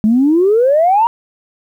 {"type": "exponential sweep", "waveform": "sine", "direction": "up", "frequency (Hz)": [207.7, 958], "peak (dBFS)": -7, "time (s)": [0.04, 1.07], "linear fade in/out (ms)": 0, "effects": ["tanh soft clip ceiling -3 dBFS", "8-bit"]}